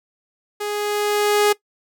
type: tone with level ramp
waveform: sawtooth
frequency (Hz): 415.3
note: G#4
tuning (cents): 0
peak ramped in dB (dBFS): -20 to -9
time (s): 0.6-1.53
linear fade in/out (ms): 10
effects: noise-tail reverb RT60 0.1 s tail -19 dB re dry